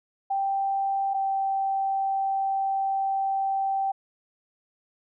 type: tone pair in turn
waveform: sine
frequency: 784 / 779 Hz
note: G5 / G5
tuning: 0 / -11 cents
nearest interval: unison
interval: 11 cents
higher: first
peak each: -23 dBFS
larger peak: neither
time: 0.3-1.14 / 1.14-3.92 s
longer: second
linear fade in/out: 10 ms
effects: none